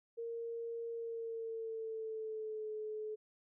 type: tone with pitch glide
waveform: sine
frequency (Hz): 463.3 to 429.8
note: A#4 to A4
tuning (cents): -11 to -41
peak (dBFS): -39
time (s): 0.17-3.16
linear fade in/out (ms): 20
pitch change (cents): -130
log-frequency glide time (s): 0.91-2.71
effects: none